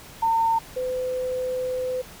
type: tone pair in turn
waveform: sine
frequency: 908 / 508 Hz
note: A#5 / B4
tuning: -46 / +49 cents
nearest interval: minor seventh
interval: 1005 cents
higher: first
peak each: -18 / -24 dBFS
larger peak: first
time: 0.22-0.59 / 0.76-2.02 s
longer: second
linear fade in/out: 10 ms
effects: pink hiss -44 dBFS RMS until 2.2 s